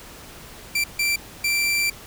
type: tone bursts at uneven times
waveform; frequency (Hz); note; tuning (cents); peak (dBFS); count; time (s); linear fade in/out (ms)
sawtooth; 2349; D7; 0; -16; 3; 0.75-0.84 / 0.99-1.16 / 1.44-1.9; 5
effects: pink hiss -42 dBFS RMS until 2.06 s